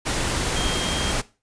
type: tone in noise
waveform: sine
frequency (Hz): 3214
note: G7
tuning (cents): +43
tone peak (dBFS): -27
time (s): 0.55-1.13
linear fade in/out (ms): 20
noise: pink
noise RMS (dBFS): -24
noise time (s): 0.05-1.22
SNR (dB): -6
effects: noise-tail reverb RT60 0.3 s tail -18 dB re dry + resampled to 22050 Hz